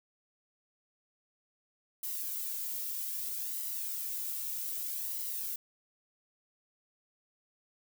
violet noise with flanger, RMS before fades -37 dBFS, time 2.03-5.56 s, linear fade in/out 5 ms, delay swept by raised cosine 0.99 to 2.19 ms, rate 0.63 Hz, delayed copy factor +0.55, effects none

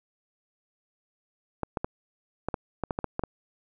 clicks, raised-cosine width 1 ms, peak -14 dBFS, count 11, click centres 1.633 / 1.772 / 1.845 / 2.486 / 2.542 / 2.837 / 2.908 / 2.989 / 3.043 / 3.194 / 3.237 s, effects none

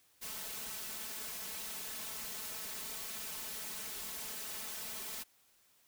white noise with comb filter, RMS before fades -43 dBFS, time 0.21-5.24 s, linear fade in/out 20 ms, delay 4.6 ms, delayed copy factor +1, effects white hiss -69 dBFS RMS until 5.87 s

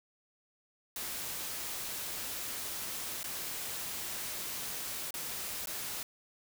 white noise with dropouts, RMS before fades -39 dBFS, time 0.96-6.03 s, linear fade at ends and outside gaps 2 ms, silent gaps 3.232-3.241 / 5.107-5.14 / 5.658-5.671 s, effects none

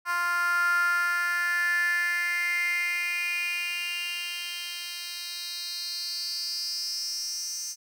10% pulse tone with high-pass filter sweep, 349.2 Hz, F4, in tune, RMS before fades -29 dBFS, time 0.05-7.76 s, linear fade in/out 50 ms, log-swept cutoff 1200 to 6200 Hz, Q 7.2, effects none

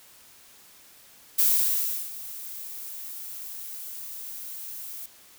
violet noise with ADSR envelope, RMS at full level -20 dBFS, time 1.38-5.06 s, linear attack 12 ms, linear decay 700 ms, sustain -18 dB, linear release 4 ms, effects white hiss -53 dBFS RMS until 5.38 s

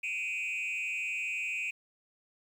sine tone with frequency modulation, 2493 Hz, D#7, 3 cents sharp, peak -29 dBFS, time 0.03-1.71 s, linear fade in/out 10 ms, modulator 191 Hz, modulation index 0.89, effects tanh soft clip ceiling -31 dBFS + 10-bit

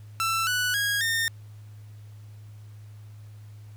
sawtooth tone with pitch steps, 1335 / 1481.3 / 1643.6 / 1823.7 Hz, E6 / F#6 / G#6 / A#6, +22 / +2 / -18 / -38 cents, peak -20 dBFS, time 0.2-1.28 s, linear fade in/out 0 ms, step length 270 ms, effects added 105 Hz sine -42 dBFS peak until 3.76 s + pink hiss -61 dBFS RMS until 3.76 s

